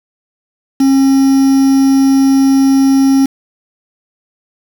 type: tone with quantisation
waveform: triangle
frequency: 270 Hz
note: C#4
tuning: 45 cents flat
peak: -4 dBFS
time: 0.8-3.26 s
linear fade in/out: 5 ms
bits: 4
effects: none